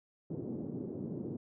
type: band-pass noise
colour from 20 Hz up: white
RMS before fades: -40 dBFS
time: 0.3-1.37 s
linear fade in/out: 5 ms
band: 120 to 360 Hz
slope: 24 dB/octave
effects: none